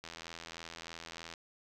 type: click train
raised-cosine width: 0.2 ms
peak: -27 dBFS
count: 109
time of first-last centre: 0.04-1.338 s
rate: 83.2 Hz
effects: none